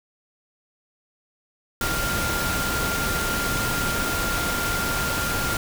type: tone in noise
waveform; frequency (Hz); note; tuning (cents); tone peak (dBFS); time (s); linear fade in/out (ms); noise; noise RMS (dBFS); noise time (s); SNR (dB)
sine; 1396.9; F6; 0; -27; 1.81-5.57; 2; pink; -26; 1.81-5.57; -4
effects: none